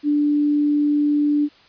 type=tone; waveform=sine; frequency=293.7 Hz; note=D4; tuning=in tune; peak=-15 dBFS; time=0.03-1.49 s; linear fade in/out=50 ms; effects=white hiss -51 dBFS RMS until 1.68 s + resampled to 11025 Hz